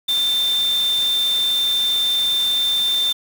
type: tone in noise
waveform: sine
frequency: 3576 Hz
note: A7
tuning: 27 cents sharp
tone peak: -16 dBFS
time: 0.08-3.13 s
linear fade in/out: 10 ms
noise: white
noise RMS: -31 dBFS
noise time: 0.08-3.13 s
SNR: +12 dB
effects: none